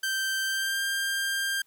sawtooth tone with pitch glide, 1562 to 1593 Hz, G6 to G6, -7 to +27 cents, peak -23 dBFS, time 0.03-1.62 s, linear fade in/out 5 ms, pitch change +34 cents, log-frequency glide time 0.44-0.82 s, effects white hiss -67 dBFS RMS until 1.66 s

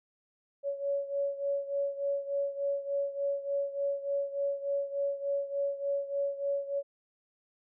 sine beating tone pair, 560 / 563.4 Hz, C#5 / C#5, +18 / +28 cents, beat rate 3.4 Hz, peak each -31 / -35 dBFS, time 0.63-6.83 s, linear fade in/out 50 ms, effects none

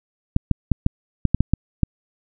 clicks, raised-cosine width 5 ms, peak -3 dBFS, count 9, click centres 0.364 / 0.513 / 0.717 / 0.864 / 1.253 / 1.346 / 1.406 / 1.536 / 1.833 s, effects none

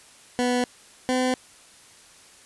20% pulse tone pair in turn, 246.9 / 254.9 Hz, B3 / C4, 0 / -45 cents, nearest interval minor second, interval 55 cents, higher second, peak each -16 dBFS, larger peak neither, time 0.39-0.64 / 1.09-1.34 s, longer neither, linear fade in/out 0 ms, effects white hiss -51 dBFS RMS until 2.45 s + resampled to 24000 Hz

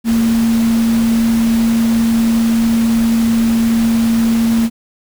sine tone in noise, 228.7 Hz, A#3, 33 cents flat, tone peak -10 dBFS, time 0.04-4.7 s, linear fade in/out 50 ms, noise pink, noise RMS -26 dBFS, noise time 0.04-4.7 s, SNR +13 dB, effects none

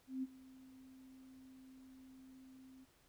sine tone with ADSR envelope, 261.6 Hz, C4, in tune, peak -36 dBFS, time 0.07-2.86 s, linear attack 160 ms, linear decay 32 ms, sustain -20 dB, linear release 33 ms, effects pink hiss -71 dBFS RMS until 3.08 s

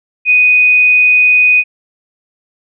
sine tone, 2489 Hz, D#7, in tune, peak -5 dBFS, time 0.25-1.64 s, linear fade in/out 50 ms, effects none

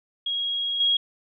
sine tone with level steps, 3293 Hz, G#7, 15 cents flat, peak -24 / -18 dBFS, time 0.26-0.97 s, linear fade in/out 5 ms, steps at 0.8 s, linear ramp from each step 5 ms, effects none

